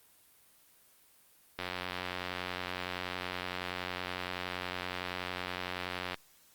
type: click train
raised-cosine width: 0.3 ms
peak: -19 dBFS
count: 414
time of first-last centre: 1.59-6.143 s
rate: 90.7 Hz
effects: white hiss -63 dBFS RMS until 6.54 s + Opus 32 kbps